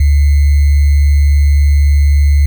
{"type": "tone with sample-and-hold", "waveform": "sine", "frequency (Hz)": 71.8, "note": "D2", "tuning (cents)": -39, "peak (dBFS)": -5, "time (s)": [0, 2.46], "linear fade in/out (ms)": 5, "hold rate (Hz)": 2100, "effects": []}